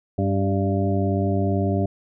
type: harmonic tone with a mistuned harmonic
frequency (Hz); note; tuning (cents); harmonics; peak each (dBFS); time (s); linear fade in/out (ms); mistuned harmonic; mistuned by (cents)
98; G2; 0; 1 / 2 / 3 / 4 / 6 / 7; -22 / -25 / -27 / -28 / -30 / -30; 0.18-1.86; 5; 3; -30
effects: none